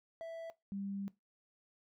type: tone pair in turn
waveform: triangle / sine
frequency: 659.3 / 198 Hz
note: E5 / G3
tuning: 0 / +18 cents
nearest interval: octave + major sixth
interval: 2082 cents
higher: first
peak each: -39 / -38 dBFS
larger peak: second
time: 0.21-0.5 / 0.72-1.08 s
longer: second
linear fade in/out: 0 ms
effects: noise-tail reverb RT60 0.2 s tail -19 dB re dry